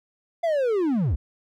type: linear sweep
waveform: triangle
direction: down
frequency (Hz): 694 to 52.3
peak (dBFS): -18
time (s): 0.43-1.16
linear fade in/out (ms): 10
effects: none